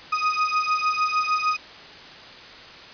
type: beating tone pair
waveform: 35% pulse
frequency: 1244.5 / 1251.1 Hz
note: D#6 / D#6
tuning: 0 / +9 cents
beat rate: 6.6 Hz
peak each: -22 dBFS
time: 0.12-1.57 s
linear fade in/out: 10 ms
effects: white hiss -42 dBFS RMS until 2.93 s + resampled to 11025 Hz